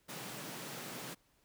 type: high-pass noise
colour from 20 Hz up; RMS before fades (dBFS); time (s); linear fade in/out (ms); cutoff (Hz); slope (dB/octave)
pink; -45; 0.08-1.15; 20; 120; 96
effects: pink hiss -72 dBFS RMS until 1.44 s